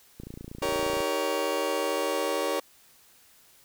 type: click train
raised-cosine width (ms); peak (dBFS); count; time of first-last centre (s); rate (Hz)
3; -27; 24; 0.2-1.004; 28.6
type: chord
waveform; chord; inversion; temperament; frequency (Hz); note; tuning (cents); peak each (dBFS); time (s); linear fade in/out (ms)
30% pulse; Eb dominant seventh; none; just; 311.1 / 388.9 / 466.7 / 560; Eb4 / G4 / Bb4 / Db5; 0 / -14 / +2 / +18; -32 / -30 / -29 / -27; 0.62-2.6; 5
effects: white hiss -58 dBFS RMS until 3.64 s